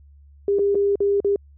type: tone with dropouts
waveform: sine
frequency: 401.9 Hz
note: G4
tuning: 43 cents sharp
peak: -16 dBFS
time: 0.48-1.36 s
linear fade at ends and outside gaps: 2 ms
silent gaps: 0.587-0.592 / 0.747-0.753 / 0.956-1.004 / 1.203-1.246 s
effects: added 71 Hz sine -46 dBFS peak until 1.57 s